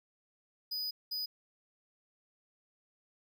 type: tone bursts at uneven times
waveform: square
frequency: 4970 Hz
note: D#8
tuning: 3 cents flat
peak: -35 dBFS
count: 2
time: 0.71-0.91 / 1.11-1.26 s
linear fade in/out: 10 ms
effects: none